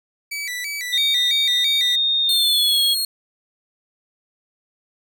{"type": "tone with vibrato", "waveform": "sawtooth", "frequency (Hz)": 2125, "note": "C7", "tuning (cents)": 26, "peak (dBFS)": -22, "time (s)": [0.31, 1.96], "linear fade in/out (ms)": 10, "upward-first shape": "square", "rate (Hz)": 3, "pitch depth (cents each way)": 130}
{"type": "tone with pitch glide", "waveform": "sine", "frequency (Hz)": [3682, 3299], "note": ["A#7", "G#7"], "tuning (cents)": [-22, -12], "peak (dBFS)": -16, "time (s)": [0.92, 2.95], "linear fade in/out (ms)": 20, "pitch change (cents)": -190, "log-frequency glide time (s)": [2.22, 2.82]}
{"type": "tone", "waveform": "sawtooth", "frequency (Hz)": 4284, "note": "C8", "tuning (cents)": 40, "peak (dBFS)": -17, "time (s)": [2.29, 3.05], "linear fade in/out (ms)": 2}
{"effects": []}